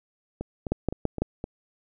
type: two click trains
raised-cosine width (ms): 2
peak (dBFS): -10 / -18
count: 4 / 5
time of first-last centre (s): 0.72-1.22 / 0.41-1.441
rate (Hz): 6 / 3.88
effects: none